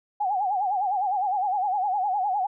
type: tone with vibrato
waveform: sine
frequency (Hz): 784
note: G5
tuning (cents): 0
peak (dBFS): -22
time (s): 0.2-2.47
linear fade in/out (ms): 10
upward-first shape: sine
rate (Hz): 9.8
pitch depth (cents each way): 130
effects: none